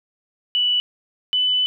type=tone pair in turn; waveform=sine; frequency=2960 / 2998 Hz; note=F#7 / F#7; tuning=0 / +22 cents; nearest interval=unison; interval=22 cents; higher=second; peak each=-16 dBFS; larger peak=neither; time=0.55-0.8 / 1.33-1.66 s; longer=second; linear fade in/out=0 ms; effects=none